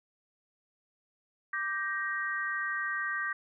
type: chord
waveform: sine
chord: G minor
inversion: second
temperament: just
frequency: 1176 / 1568 / 1881.6 Hz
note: D6 / G6 / Bb6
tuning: +2 / 0 / +16 cents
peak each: -37 / -34 / -34 dBFS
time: 1.53-3.33 s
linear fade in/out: 5 ms
effects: none

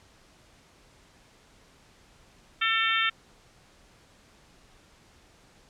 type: harmonic tone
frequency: 448.4 Hz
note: A4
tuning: 33 cents sharp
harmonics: 3 / 4 / 5 / 6 / 7 / 8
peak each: -28 / -29 / -30 / -31 / -31 / -32 dBFS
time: 2.61-3.1 s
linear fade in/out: 10 ms
effects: pink hiss -58 dBFS RMS until 5.69 s + low-pass 8000 Hz 12 dB/octave

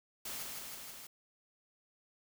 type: noise with echo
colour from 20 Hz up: white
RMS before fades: -42 dBFS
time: 0.25-0.43 s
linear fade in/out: 5 ms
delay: 160 ms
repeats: 4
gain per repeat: -2 dB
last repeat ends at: 1.07 s
effects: none

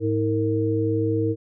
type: tone cluster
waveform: sine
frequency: 106.5 / 319.2 / 459 Hz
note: G#2 / D#4 / A#4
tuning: +44 / +44 / -27 cents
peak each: -24 dBFS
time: 0-1.36 s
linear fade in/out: 50 ms
effects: none

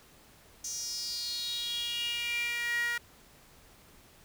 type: tone with high-pass filter sweep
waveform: sawtooth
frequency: 474.9 Hz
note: A#4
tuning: 32 cents sharp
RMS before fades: -34 dBFS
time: 0.64-2.98 s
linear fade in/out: 5 ms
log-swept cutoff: 6200 to 1700 Hz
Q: 7.7
effects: pink hiss -58 dBFS RMS until 4.24 s

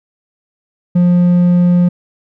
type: tone with hard clipping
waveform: sine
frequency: 176.7 Hz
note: F3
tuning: 21 cents sharp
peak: -8 dBFS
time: 0.95-1.89 s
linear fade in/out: 10 ms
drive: 3 dB
effects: none

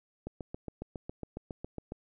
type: click train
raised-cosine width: 2 ms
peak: -25 dBFS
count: 13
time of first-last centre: 0.27-1.921 s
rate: 7.27 Hz
effects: none

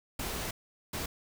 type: noise bursts at uneven times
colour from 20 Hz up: pink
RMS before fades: -36 dBFS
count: 2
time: 0.19-0.51 / 0.93-1.06 s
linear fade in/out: 5 ms
effects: none

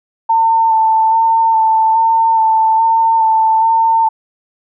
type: tone with vibrato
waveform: sine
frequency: 895 Hz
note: A5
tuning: 29 cents sharp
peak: -8 dBFS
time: 0.29-4.09 s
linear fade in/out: 10 ms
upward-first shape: square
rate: 1.2 Hz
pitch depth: 16 cents each way
effects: none

